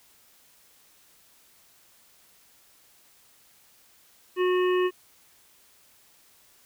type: harmonic tone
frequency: 364.4 Hz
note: F#4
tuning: 26 cents flat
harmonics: 1 / 3 / 5 / 7 / 8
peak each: -21 / -31 / -35 / -38 / -39 dBFS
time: 4.36-4.91 s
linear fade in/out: 50 ms
effects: white hiss -59 dBFS RMS until 6.65 s